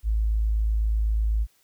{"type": "tone", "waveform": "sine", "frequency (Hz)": 54, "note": "A1", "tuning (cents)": -32, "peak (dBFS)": -20, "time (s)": [0.03, 1.47], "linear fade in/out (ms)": 50, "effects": ["white hiss -64 dBFS RMS until 1.63 s"]}